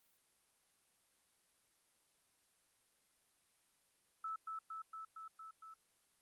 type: tone with echo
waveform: sine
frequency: 1310 Hz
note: E6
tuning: 11 cents flat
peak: -40 dBFS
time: 4.24-4.36 s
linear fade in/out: 5 ms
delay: 230 ms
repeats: 6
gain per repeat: -2 dB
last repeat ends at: 5.74 s
effects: white hiss -75 dBFS RMS until 6.21 s + Opus 32 kbps